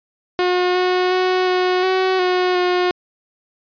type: tone with pitch steps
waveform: sawtooth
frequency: 360.7 / 364.6 / 368.6 / 365.5 / 375.1 / 364 / 359.9 Hz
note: F#4 / F#4 / F#4 / F#4 / F#4 / F#4 / F#4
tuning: -44 / -25 / -7 / -21 / +24 / -28 / -48 cents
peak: -11 dBFS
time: 0.39-2.91 s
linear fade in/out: 0 ms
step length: 360 ms
effects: resampled to 11025 Hz